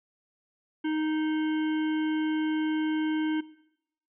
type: harmonic tone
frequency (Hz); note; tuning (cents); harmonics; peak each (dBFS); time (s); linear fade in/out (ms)
311.1; D#4; 0; 1 / 3 / 5 / 7 / 9 / 10; -26 / -40 / -40 / -44 / -50 / -46; 0.84-3.41; 10
effects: noise-tail reverb RT60 0.8 s tail -19 dB re dry